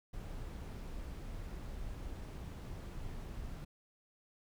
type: noise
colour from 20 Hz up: brown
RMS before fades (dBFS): -44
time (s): 0.13-3.65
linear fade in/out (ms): 10
effects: none